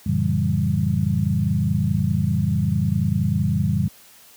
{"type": "tone cluster", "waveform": "sine", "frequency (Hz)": [91.4, 112, 141.7, 166.5, 197.2], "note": ["F#2", "A2", "C#3", "E3", "G3"], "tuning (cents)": [-21, 31, 38, 18, 11], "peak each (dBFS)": -24, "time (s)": [0.06, 3.88], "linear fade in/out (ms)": 5, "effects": ["white hiss -49 dBFS RMS until 4.36 s", "high-pass 60 Hz 12 dB/octave"]}